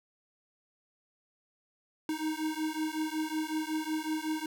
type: beating tone pair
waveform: square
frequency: 310 / 315.4 Hz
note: D#4 / D#4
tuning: -6 / +24 cents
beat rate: 5.4 Hz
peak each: -35 / -35 dBFS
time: 2.09-4.46 s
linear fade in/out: 2 ms
effects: none